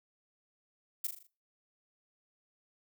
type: noise with echo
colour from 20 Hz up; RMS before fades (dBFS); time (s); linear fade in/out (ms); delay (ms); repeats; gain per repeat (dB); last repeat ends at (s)
violet; -33; 1.04-1.07; 5; 40; 5; -6; 1.27
effects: noise-tail reverb RT60 0.3 s tail -18 dB re dry